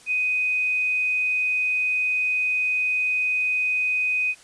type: tone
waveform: sine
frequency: 2500 Hz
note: D#7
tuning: 8 cents sharp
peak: -20 dBFS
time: 0.06-4.35 s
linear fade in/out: 50 ms
effects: white hiss -50 dBFS RMS until 4.43 s + resampled to 22050 Hz